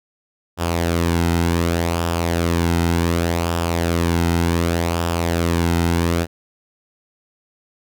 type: tone with flanger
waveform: sawtooth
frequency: 84.7 Hz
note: E2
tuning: 48 cents sharp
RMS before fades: -19 dBFS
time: 0.57-6.27 s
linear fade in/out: 50 ms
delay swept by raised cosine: 0.47 to 1.77 ms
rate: 0.67 Hz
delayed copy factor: -0.5
effects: none